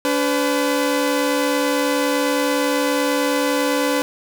sawtooth tone pair together, 286.7 / 503.8 Hz, D4 / B4, -42 / +34 cents, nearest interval minor seventh, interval 976 cents, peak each -16 dBFS, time 0.05-4.02 s, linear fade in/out 0 ms, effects none

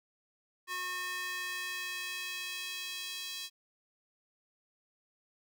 square tone with high-pass filter sweep, 363.5 Hz, F#4, 31 cents flat, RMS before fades -39 dBFS, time 0.67-3.5 s, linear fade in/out 50 ms, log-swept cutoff 1400 to 3600 Hz, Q 1.8, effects none

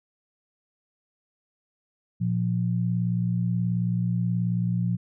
sine tone pair together, 117.6 / 176.2 Hz, A#2 / F3, +16 / +16 cents, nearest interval perfect fifth, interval 700 cents, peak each -25 dBFS, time 2.2-4.97 s, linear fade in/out 20 ms, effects none

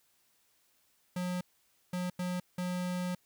square tone bursts at uneven times, 180 Hz, F#3, 47 cents flat, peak -33 dBFS, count 4, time 1.16-1.41 / 1.93-2.1 / 2.19-2.4 / 2.58-3.15 s, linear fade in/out 5 ms, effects white hiss -71 dBFS RMS until 3.25 s

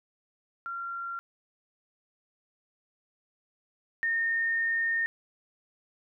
sine tone pair in turn, 1377 / 1830.7 Hz, F6 / A#6, -25 / -32 cents, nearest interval perfect fourth, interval 493 cents, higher second, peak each -33 / -25 dBFS, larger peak second, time 0.66-1.19 / 4.03-5.06 s, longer second, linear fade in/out 0 ms, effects none

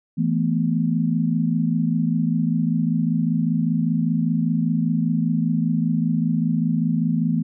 sine chord, E suspended fourth, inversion none, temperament equal with one note detuned, 164.81 / 220 / 245.1 Hz, E3 / A3 / B3, 0 / 0 / -13 cents, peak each -21 / -23 / -23 dBFS, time 0.17-7.43 s, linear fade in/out 20 ms, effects none

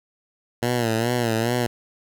10% pulse tone with vibrato, 117.3 Hz, A#2, 11 cents sharp, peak -12 dBFS, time 0.62-1.67 s, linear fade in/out 10 ms, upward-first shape sine, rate 2.4 Hz, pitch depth 88 cents each way, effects none

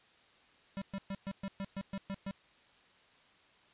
square tone bursts, 196 Hz, G3, in tune, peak -37 dBFS, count 10, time 0.77-2.31 s, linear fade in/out 0 ms, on 46 ms, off 120 ms, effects white hiss -64 dBFS RMS until 3.73 s + resampled to 8000 Hz

